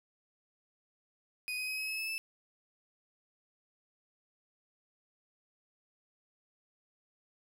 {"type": "tone with pitch steps", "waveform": "35% pulse", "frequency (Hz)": [2489, 2512, 2535, 2559, 2583, 2607, 2631], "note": ["D#7", "D#7", "D#7", "D#7", "E7", "E7", "E7"], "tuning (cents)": [0, 16, 32, 48, -36, -20, -4], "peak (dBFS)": -33, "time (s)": [1.48, 2.18], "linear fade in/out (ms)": 0, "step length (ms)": 100, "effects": []}